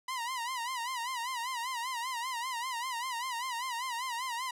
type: tone with vibrato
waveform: sawtooth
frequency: 985 Hz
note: B5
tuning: 5 cents flat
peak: -30 dBFS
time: 0.08-4.51 s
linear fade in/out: 5 ms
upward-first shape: sine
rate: 5.1 Hz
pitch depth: 120 cents each way
effects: low-pass 12000 Hz 12 dB/octave